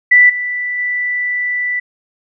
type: tone with level steps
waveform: sine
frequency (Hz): 1975.5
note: B6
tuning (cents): 0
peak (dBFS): -4 / -17 / -15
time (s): 0.11-1.8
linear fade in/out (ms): 10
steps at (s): 0.29 / 0.78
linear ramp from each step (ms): 10
effects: none